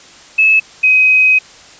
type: tone pair in turn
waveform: sine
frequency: 2596 / 2524 Hz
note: E7 / D#7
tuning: -27 / +24 cents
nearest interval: unison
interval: 49 cents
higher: first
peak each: -6 dBFS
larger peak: neither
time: 0.38-0.6 / 0.83-1.39 s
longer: second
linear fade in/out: 10 ms
effects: white hiss -39 dBFS RMS until 1.79 s + resampled to 16000 Hz